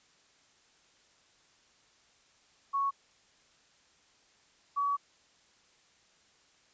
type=tone pair in turn; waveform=sine; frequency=1108.7 / 1134 Hz; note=C#6 / C#6; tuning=0 / +39 cents; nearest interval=unison; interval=39 cents; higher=second; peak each=-27 dBFS; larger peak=neither; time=2.73-2.91 / 4.76-4.97 s; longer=second; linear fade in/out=20 ms; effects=white hiss -65 dBFS RMS until 6.73 s + resampled to 16000 Hz